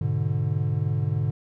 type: chord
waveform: triangle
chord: G# diminished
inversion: none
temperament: equal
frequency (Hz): 103.83 / 123.47 / 146.83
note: G#2 / B2 / D3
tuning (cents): 0 / 0 / 0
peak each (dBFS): -24 / -26 / -24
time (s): 0.01-1.31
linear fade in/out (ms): 5
effects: none